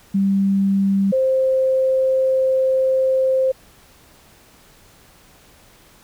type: tone pair in turn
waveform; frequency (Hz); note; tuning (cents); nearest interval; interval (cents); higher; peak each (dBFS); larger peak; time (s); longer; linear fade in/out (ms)
sine; 196 / 524.9; G3 / C5; 0 / +5; octave + perfect fourth; 1705; second; -14; neither; 0.14-1.12 / 1.12-3.52; second; 10
effects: pink hiss -50 dBFS RMS until 6.03 s

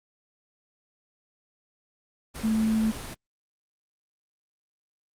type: tone in noise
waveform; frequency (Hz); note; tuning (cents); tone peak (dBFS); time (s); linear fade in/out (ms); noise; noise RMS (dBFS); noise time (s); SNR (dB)
sine; 220; A3; 0; -21; 2.43-2.92; 20; pink; -37; 2.34-3.15; +13
effects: low-pass 12000 Hz 12 dB/octave + Opus 32 kbps

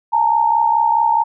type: tone pair together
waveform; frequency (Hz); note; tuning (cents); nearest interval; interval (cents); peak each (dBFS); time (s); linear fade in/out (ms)
sine; 854 / 918.7; G#5 / A#5; +48 / -25; minor second; 127; -17 / -13; 0.12-1.24; 20
effects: none

